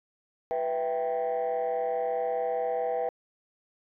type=chord; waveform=sine; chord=E minor; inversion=second; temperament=equal; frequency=493.9 / 659.3 / 784 Hz; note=B4 / E5 / G5; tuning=0 / 0 / 0 cents; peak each=-28 / -30 / -30 dBFS; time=0.51-3.09 s; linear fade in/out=0 ms; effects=tanh soft clip ceiling -22 dBFS